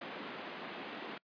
pink band-pass noise, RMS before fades -45 dBFS, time 0.01-1.18 s, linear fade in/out 5 ms, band 210 to 3400 Hz, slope 24 dB/octave, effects noise-tail reverb RT60 0.1 s tail -25 dB re dry + resampled to 11025 Hz

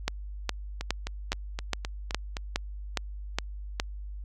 two click trains, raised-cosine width 0.2 ms, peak -16 / -9 dBFS, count 7 / 10, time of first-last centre 0.81-2.368 / 0.08-3.799 s, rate 3.85 / 2.42 Hz, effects added 50 Hz sine -36 dBFS peak until 4.24 s

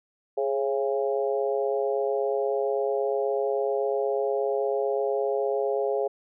harmonic tone with a mistuned harmonic, 136.3 Hz, C#3, 29 cents flat, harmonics 3 / 4 / 5 / 6, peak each -26 / -28 / -31 / -36 dBFS, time 0.37-6.08 s, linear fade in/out 10 ms, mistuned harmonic 3, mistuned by +32 cents, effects none

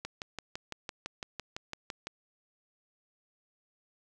click train, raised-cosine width 0.2 ms, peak -20 dBFS, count 13, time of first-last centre 0.05-2.07 s, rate 5.94 Hz, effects none

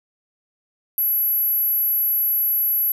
sine tone, 11670 Hz, F#9, 25 cents flat, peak -17 dBFS, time 0.98-2.92 s, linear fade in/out 2 ms, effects none

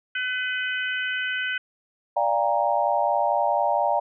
harmonic tone, 504 Hz, B4, 35 cents sharp, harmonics 3 / 4 / 5 / 6, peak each -26 / -34 / -33 / -33 dBFS, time 0.15-1.58 s, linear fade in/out 5 ms
sine chord, G minor seventh, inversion second, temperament equal with one note detuned, 587.3 / 698.5 / 802.8 / 932.3 Hz, D5 / F5 / G5 / Bb5, 0 / 0 / +41 / 0 cents, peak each -25 dBFS, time 2.16-4 s, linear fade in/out 10 ms
effects none

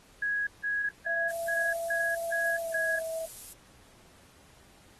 sine tone bursts, 1661.2 Hz, G#6, in tune, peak -27 dBFS, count 7, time 0.22-2.99 s, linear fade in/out 5 ms, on 250 ms, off 170 ms
sine tone with pitch glide, 671 to 650 Hz, E5 to E5, +31 to -24 cents, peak -32 dBFS, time 1.06-3.26 s, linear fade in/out 10 ms, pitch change -55 cents, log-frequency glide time 2.59-2.77 s
violet noise, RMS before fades -41 dBFS, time 1.29-3.53 s, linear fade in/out 5 ms
effects pink hiss -59 dBFS RMS until 4.99 s + AAC 32 kbps

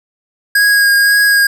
square tone with vibrato, 1639 Hz, G#6, 23 cents flat, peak -8 dBFS, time 0.55-1.47 s, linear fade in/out 5 ms, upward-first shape sine, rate 1.9 Hz, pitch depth 15 cents each way, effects none

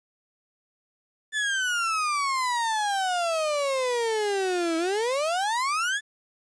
35% pulse exponential two-way sweep, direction down then up, 1760 to 321.9 to 1760 Hz, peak -22 dBFS, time 1.32-6.01 s, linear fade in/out 50 ms, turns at 4.77 s, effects resampled to 22050 Hz + 10-bit

